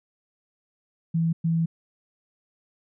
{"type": "tone bursts at uneven times", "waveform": "sine", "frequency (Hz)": 164.81, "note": "E3", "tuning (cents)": 0, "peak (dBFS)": -20, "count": 2, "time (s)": [[1.14, 1.33], [1.44, 1.66]], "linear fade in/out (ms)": 10, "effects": []}